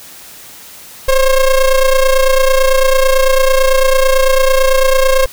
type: ring-modulated tone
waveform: square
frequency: 269.5 Hz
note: C#4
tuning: 49 cents flat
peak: -5 dBFS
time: 1.08-5.26 s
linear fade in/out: 5 ms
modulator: 255 Hz
effects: white hiss -35 dBFS RMS until 5.32 s